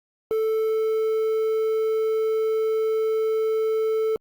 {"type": "tone with quantisation", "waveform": "triangle", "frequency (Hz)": 440, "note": "A4", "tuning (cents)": 0, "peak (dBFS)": -18, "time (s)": [0.31, 4.16], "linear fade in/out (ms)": 0, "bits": 8, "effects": ["Opus 32 kbps"]}